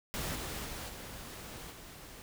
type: noise with level steps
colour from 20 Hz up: pink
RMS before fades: -37 / -40 / -42 / -46 / -50 dBFS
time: 0.14-2.22 s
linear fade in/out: 0 ms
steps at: 0.34 / 0.64 / 0.88 / 1.7 s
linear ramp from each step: 20 ms
effects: none